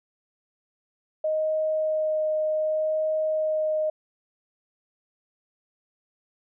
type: tone with vibrato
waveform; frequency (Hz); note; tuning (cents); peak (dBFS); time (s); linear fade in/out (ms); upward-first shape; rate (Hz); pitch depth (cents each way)
sine; 622.3; D#5; 0; -22; 1.24-3.9; 5; sine; 0.66; 8
effects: none